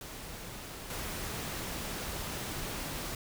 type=noise with level steps; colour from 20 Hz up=pink; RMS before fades=-44 / -38 dBFS; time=0.01-3.15 s; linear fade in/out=2 ms; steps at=0.9 s; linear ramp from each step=2 ms; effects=none